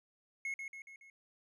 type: tone with echo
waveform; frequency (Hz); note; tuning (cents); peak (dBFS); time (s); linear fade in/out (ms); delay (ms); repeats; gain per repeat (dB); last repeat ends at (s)
triangle; 2174; C#7; -34; -34; 0.45-0.54; 2; 140; 4; -5; 1.1
effects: resampled to 32000 Hz